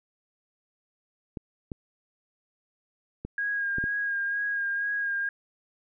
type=clicks; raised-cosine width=3 ms; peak=-21 dBFS; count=5; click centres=1.372 / 1.718 / 3.25 / 3.784 / 3.84 s
type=tone with vibrato; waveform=sine; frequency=1630 Hz; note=G#6; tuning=33 cents flat; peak=-26 dBFS; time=3.38-5.29 s; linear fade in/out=2 ms; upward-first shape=sine; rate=2.1 Hz; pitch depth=25 cents each way
effects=none